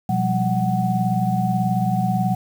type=tone cluster; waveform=sine; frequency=123.1 / 177.3 / 195.7 / 745 Hz; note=B2 / F3 / G3 / F#5; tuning=-5 / +26 / -3 / +12 cents; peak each=-23 dBFS; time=0.09-2.35 s; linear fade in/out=5 ms; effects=7-bit